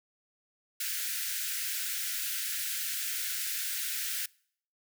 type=high-pass noise; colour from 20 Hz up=white; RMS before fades=-34 dBFS; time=0.8-4.26 s; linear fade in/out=5 ms; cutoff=1400 Hz; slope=96 dB/octave; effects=noise-tail reverb RT60 0.6 s tail -25 dB re dry